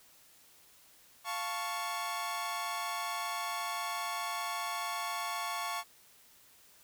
sawtooth chord, F augmented, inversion none, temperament equal, 698.5 / 880 / 1108.7 Hz, F5 / A5 / C#6, 0 / 0 / 0 cents, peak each -37 / -37 / -33 dBFS, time 1.24-5.84 s, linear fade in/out 50 ms, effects white hiss -61 dBFS RMS until 6.83 s

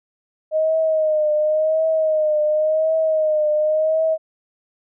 sine tone with vibrato, 622.3 Hz, D#5, in tune, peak -15 dBFS, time 0.51-4.18 s, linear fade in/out 50 ms, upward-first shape triangle, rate 0.92 Hz, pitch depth 57 cents each way, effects none

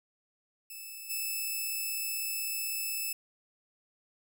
5% pulse tone with level steps, 2622 Hz, E7, 10 cents flat, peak -33 / -23 dBFS, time 0.7-3.13 s, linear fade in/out 5 ms, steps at 1.09 s, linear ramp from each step 20 ms, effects none

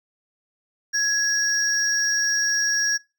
triangle tone pair together, 1671 / 5621 Hz, G#6 / F8, +10 / +10 cents, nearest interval octave + major sixth, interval 2100 cents, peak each -21 dBFS, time 0.93-2.98 s, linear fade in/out 20 ms, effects noise-tail reverb RT60 0.3 s tail -23 dB re dry

